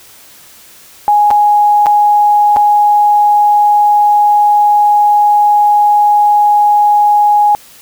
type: tone with dropouts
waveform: sine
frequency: 830.6 Hz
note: G#5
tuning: in tune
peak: -5 dBFS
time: 1.08-7.55 s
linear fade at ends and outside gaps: 0 ms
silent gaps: 1.305-1.311 / 1.86-1.867 / 2.562-2.568 s
effects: white hiss -39 dBFS RMS until 7.81 s